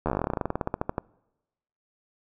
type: slowing click train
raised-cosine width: 1 ms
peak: -12 dBFS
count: 25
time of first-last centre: 0.06-0.981 s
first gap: 12 ms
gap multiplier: 1.09
effects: noise-tail reverb RT60 1.0 s tail -25 dB re dry